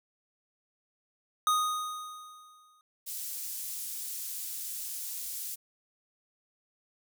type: tone with exponential decay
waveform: square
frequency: 1242 Hz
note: D#6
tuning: 3 cents flat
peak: -23 dBFS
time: 1.47-2.81 s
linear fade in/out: 1 ms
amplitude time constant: 290 ms
type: high-pass noise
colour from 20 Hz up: pink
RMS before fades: -38 dBFS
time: 3.06-5.56 s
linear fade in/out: 20 ms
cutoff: 8400 Hz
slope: 12 dB/octave
effects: none